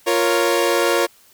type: chord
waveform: sawtooth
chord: Bb minor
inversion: second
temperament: equal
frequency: 349.2 / 466.2 / 554.4 Hz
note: F4 / Bb4 / Db5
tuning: 0 / 0 / 0 cents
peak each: -16 dBFS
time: 0.06-1.07 s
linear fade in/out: 20 ms
effects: white hiss -52 dBFS RMS until 1.33 s